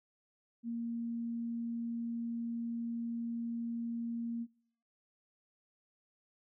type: tone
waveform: sine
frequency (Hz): 233.1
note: A#3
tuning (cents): 0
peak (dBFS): -35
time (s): 0.63-4.47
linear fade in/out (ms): 50
effects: noise-tail reverb RT60 0.7 s tail -26 dB re dry